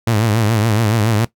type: tone with vibrato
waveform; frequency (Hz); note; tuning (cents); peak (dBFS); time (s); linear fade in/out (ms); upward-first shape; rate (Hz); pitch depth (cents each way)
sawtooth; 110; A2; 0; -9; 0.07-1.25; 5; triangle; 7.1; 130
effects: noise-tail reverb RT60 0.1 s tail -17 dB re dry